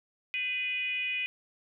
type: tone with frequency modulation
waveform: sine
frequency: 2478 Hz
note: D#7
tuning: 8 cents flat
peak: -29 dBFS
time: 0.34-1.26 s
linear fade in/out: 0 ms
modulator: 460 Hz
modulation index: 0.69
effects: none